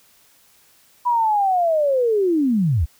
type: linear sweep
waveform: sine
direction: down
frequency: 987.8 to 62 Hz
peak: -15 dBFS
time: 1.05-2.86 s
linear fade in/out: 20 ms
effects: white hiss -55 dBFS RMS until 2.99 s